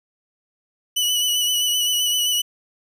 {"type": "tone with vibrato", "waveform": "sawtooth", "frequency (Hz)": 2960, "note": "F#7", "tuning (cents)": 0, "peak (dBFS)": -15, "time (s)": [0.96, 2.42], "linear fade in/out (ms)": 10, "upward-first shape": "sine", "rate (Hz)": 7.7, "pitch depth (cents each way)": 29, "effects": []}